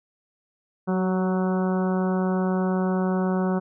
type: harmonic tone with a mistuned harmonic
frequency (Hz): 185.6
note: F#3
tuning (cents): +6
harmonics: 1 / 2 / 3 / 4 / 5 / 6 / 7 / 8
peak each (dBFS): -22 / -28 / -32 / -34 / -36 / -38 / -39 / -40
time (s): 0.87-3.6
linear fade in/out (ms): 20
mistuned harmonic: 2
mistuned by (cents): +17
effects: none